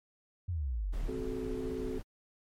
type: exponential sweep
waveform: sine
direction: down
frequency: 94.3 to 32.64 Hz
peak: -31 dBFS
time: 0.48-1.09 s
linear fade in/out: 10 ms
type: noise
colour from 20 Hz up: brown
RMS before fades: -41 dBFS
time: 0.92-2.03 s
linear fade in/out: 20 ms
type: chord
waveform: sine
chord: F# diminished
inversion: second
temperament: equal with one note detuned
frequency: 261.6 / 370 / 432.4 Hz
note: C4 / F#4 / A4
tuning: 0 / 0 / -30 cents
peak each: -39 dBFS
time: 1.08-1.99 s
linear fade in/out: 10 ms
effects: MP3 64 kbps